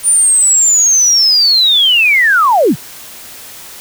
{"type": "linear sweep", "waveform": "sine", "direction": "down", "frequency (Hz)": [9397, 100], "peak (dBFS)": -6, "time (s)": [0.03, 2.76], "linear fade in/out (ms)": 50, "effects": ["white hiss -32 dBFS RMS until 3.8 s"]}